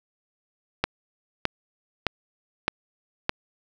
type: click train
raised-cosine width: 0.3 ms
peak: -5 dBFS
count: 5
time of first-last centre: 0.84-3.294 s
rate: 1.63 Hz
effects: none